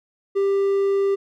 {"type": "tone", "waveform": "triangle", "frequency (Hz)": 395, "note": "G4", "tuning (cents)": 13, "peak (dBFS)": -15, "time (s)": [0.35, 1.16], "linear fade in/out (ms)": 20, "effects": []}